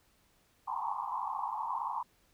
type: band-pass noise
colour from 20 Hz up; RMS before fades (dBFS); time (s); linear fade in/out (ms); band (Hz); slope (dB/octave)
pink; -36; 0.67-2.03; 10; 820 to 1100; 96
effects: pink hiss -69 dBFS RMS until 2.33 s